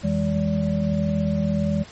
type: tone cluster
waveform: sine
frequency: 86.4 / 162.8 / 204.3 / 575 Hz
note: F2 / E3 / G#3 / D5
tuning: -18 / -21 / -28 / -37 cents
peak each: -29 / -24 / -22 / -29 dBFS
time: 0.03-1.84 s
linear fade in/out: 20 ms
effects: pink hiss -44 dBFS RMS until 1.91 s + MP3 32 kbps